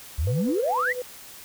sine exponential sweep, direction up, 65.41 to 2090 Hz, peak -21 dBFS, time 0.18-0.93 s, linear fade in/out 10 ms
sine tone with tremolo, 498.2 Hz, B4, 15 cents sharp, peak -26 dBFS, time 0.27-1.02 s, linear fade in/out 2 ms, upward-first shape sine, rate 10 Hz, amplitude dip 65%
effects tanh soft clip ceiling -14 dBFS + white hiss -44 dBFS RMS until 1.44 s

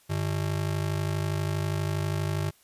square ring-modulated tone, 123.47 Hz, B2, in tune, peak -24 dBFS, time 0.09-2.51 s, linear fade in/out 20 ms, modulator 26.2 Hz, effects white hiss -61 dBFS RMS until 2.63 s + resampled to 32000 Hz

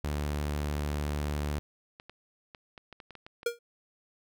sawtooth tone, 73.6 Hz, D2, 4 cents sharp, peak -26 dBFS, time 0.04-1.59 s, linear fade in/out 0 ms
clicks, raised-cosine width 0.3 ms, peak -30 dBFS, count 10, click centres 1.999 / 2.096 / 2.548 / 2.778 / 2.927 / 3.002 / 3.107 / 3.153 / 3.265 / 3.431 s
square tone with exponential decay, 472.4 Hz, A#4, 23 cents sharp, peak -24 dBFS, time 3.46-3.59 s, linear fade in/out 5 ms, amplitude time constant 27 ms
effects none

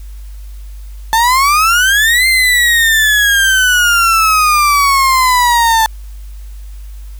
35% pulse exponential two-way sweep, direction up then down, 880 to 2100 to 880 Hz, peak -6 dBFS, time 1.13-5.86 s, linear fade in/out 0 ms, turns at 2.27 s, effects added 50 Hz sine -26 dBFS peak until 7.19 s + white hiss -47 dBFS RMS until 7.19 s

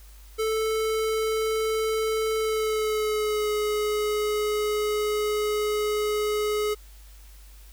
square tone with pitch glide, 439.4 to 421.7 Hz, A4 to G#4, -2 to +26 cents, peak -24 dBFS, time 0.38-6.75 s, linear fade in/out 20 ms, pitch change -72 cents, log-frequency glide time 2.36-3.51 s, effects added 50 Hz sine -45 dBFS peak until 7.72 s + white hiss -55 dBFS RMS until 7.72 s

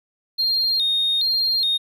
triangle tone with vibrato, 3946 Hz, B7, 2 cents flat, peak -15 dBFS, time 0.38-1.78 s, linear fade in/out 20 ms, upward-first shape square, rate 1.2 Hz, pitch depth 110 cents each way, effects tanh soft clip ceiling -14 dBFS

